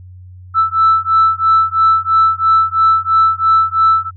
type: beating tone pair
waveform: sine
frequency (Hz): 1318.5 / 1321.5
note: E6 / E6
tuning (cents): 0 / +4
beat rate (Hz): 3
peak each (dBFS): -11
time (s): 0.54-4.11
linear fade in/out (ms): 50
effects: tanh soft clip ceiling -3 dBFS + added 91 Hz sine -33 dBFS peak until 4.16 s